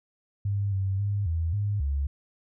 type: tone with pitch steps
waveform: sine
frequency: 100.6 / 96.5 / 101.4 / 82.3 / 102.6 / 70 Hz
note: G2 / G2 / G#2 / E2 / G#2 / C#2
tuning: +45 / -27 / -41 / -2 / -21 / +18 cents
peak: -24 dBFS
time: 0.45-2.07 s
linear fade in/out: 5 ms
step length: 270 ms
effects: none